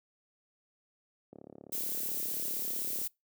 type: click train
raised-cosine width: 2 ms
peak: -33 dBFS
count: 61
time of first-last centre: 1.33-3.015 s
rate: 35.6 Hz
type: noise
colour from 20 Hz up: violet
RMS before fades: -35 dBFS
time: 1.72-3.08 s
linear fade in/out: 10 ms
effects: noise-tail reverb RT60 0.2 s tail -25 dB re dry + high-pass 200 Hz 12 dB/octave